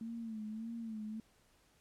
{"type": "tone with vibrato", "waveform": "sine", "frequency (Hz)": 222.7, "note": "A3", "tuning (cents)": 21, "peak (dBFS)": -40, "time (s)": [0.01, 1.2], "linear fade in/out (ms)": 2, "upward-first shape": "sine", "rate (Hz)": 1.7, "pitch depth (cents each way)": 73, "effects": ["pink hiss -70 dBFS RMS until 1.8 s", "low-pass 12000 Hz 12 dB/octave"]}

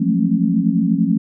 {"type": "tone cluster", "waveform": "sine", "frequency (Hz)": [171.2, 183, 214.6, 223.4, 271.1], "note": ["F3", "F#3", "A3", "A3", "C#4"], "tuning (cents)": [-34, -19, -43, 27, -38], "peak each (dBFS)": -20, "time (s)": [0, 1.18], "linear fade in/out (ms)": 10, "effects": []}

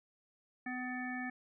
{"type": "harmonic tone with a mistuned harmonic", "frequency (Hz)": 251.7, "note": "B3", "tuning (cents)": 33, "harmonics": [1, 3, 5, 7, 9], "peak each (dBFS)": [-40, -45, -53, -42, -48], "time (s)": [0.66, 1.3], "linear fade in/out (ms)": 5, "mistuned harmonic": 9, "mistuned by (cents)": -16, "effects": []}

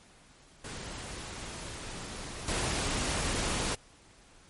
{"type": "noise with level steps", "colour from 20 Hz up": "pink", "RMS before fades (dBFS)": [-41, -31], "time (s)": [0.64, 3.75], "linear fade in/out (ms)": 5, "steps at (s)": 2.48, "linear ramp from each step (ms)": 2, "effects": ["pink hiss -58 dBFS RMS until 4.49 s", "MP3 48 kbps"]}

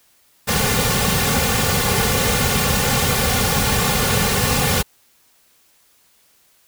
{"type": "noise with comb filter", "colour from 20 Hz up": "pink", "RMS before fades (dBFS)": -18, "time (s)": [0.47, 4.83], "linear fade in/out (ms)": 20, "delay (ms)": 3.1, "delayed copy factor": -1, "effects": ["white hiss -57 dBFS RMS until 6.67 s"]}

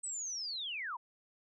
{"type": "linear sweep", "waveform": "sine", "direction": "down", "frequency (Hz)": [8200, 880], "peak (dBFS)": -37, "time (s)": [0.03, 0.97], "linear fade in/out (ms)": 10, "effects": []}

